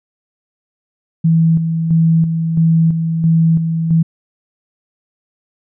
sine tone with tremolo, 163.5 Hz, E3, 14 cents flat, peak -8 dBFS, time 1.24-4.03 s, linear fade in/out 10 ms, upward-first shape square, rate 1.5 Hz, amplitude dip 50%, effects none

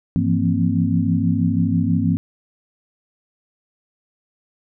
sine tone cluster, 101.6 / 166.9 / 173.1 / 230.6 / 263.8 Hz, G#2 / E3 / F3 / A#3 / C4, -38 / +22 / -15 / -19 / +14 cents, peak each -22 dBFS, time 0.16-2.17 s, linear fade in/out 0 ms, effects none

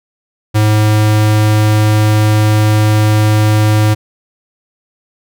square tone, 106.9 Hz, A2, 49 cents flat, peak -8 dBFS, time 0.54-3.95 s, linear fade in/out 20 ms, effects none

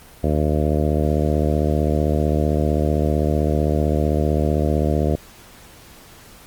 harmonic tone, 75.6 Hz, D#2, 49 cents flat, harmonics 1 / 2 / 3 / 4 / 5 / 6 / 7 / 8 / 9, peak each -20 / -23 / -25 / -26 / -27 / -28 / -28 / -29 / -30 dBFS, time 0.23-5.16 s, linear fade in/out 10 ms, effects pink hiss -45 dBFS RMS until 6.46 s + Opus 32 kbps

